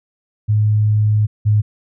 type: tone pair in turn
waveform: sine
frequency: 106.3 / 105.63 Hz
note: G#2 / G#2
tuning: +41 / +30 cents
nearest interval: unison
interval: 11 cents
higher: first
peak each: -11 / -10 dBFS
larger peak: second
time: 0.48-1.27 / 1.45-1.62 s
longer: first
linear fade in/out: 20 ms
effects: none